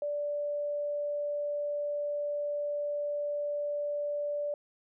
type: tone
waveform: sine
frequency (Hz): 584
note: D5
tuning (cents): -10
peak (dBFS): -30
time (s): 0.02-4.54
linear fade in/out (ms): 2
effects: none